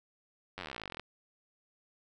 slowing click train, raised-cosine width 0.3 ms, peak -24 dBFS, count 26, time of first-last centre 0.58-0.996 s, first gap 10 ms, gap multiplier 1.04, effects none

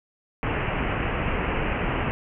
pink low-pass noise, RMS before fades -26 dBFS, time 0.43-2.11 s, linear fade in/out 0 ms, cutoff 2900 Hz, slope 96 dB/octave, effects none

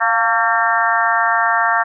harmonic tone with a mistuned harmonic, 227.2 Hz, A#3, 44 cents flat, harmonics 3 / 4 / 5 / 6 / 7 / 8, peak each -20 / -20 / -20 / -20 / -20 / -20 dBFS, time 0-1.84 s, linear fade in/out 20 ms, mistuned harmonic 3, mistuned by +44 cents, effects none

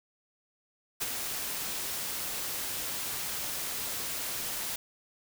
white noise with ADSR envelope, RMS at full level -30 dBFS, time 1-4.76 s, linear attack 21 ms, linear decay 25 ms, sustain -5 dB, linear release 4 ms, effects none

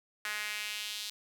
sawtooth tone with high-pass filter sweep, 210 Hz, G#3, 19 cents sharp, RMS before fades -38 dBFS, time 0.25-1.1 s, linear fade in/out 2 ms, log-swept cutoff 1700 to 3900 Hz, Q 2.1, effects none

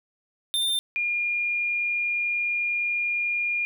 square / sine tone pair in turn, 3597 / 2417 Hz, A7 / D7, +37 / +49 cents, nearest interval perfect fifth, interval 688 cents, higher first, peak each -23 dBFS, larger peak neither, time 0.54-0.79 / 0.96-3.65 s, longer second, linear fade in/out 0 ms, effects none

